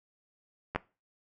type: clicks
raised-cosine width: 0.5 ms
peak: -20 / -13 dBFS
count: 2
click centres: 0.749 / 0.76 s
effects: noise-tail reverb RT60 0.3 s tail -20 dB re dry